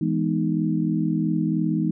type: chord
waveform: sine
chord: E major seventh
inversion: none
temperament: equal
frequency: 164.81 / 207.7 / 246.9 / 311.1 Hz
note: E3 / G#3 / B3 / D#4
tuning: 0 / 0 / 0 / 0 cents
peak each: -24 / -26 / -28 / -25 dBFS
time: 0.01-1.91 s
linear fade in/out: 5 ms
effects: none